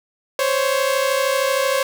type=tone pair together; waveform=sawtooth; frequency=523.3 / 556.3 Hz; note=C5 / C#5; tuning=0 / +6 cents; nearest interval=minor second; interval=106 cents; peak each=-16 dBFS; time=0.39-1.83 s; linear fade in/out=2 ms; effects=none